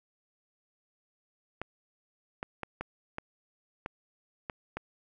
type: clicks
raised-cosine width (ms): 0.5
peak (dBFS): -20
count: 8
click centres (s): 1.616 / 2.429 / 2.633 / 2.81 / 3.184 / 3.861 / 4.498 / 4.77
effects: none